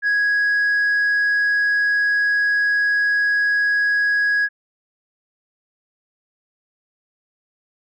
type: tone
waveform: sine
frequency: 1661.2 Hz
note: G#6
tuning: in tune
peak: -13 dBFS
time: 0.02-4.49 s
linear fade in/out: 50 ms
effects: tanh soft clip ceiling -14 dBFS